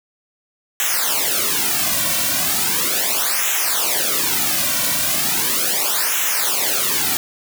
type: noise with flanger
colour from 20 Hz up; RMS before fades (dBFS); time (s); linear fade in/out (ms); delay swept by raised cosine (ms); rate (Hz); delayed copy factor
white; -19; 0.8-7.17; 0; 0.21 to 2.41; 0.37; -1
effects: none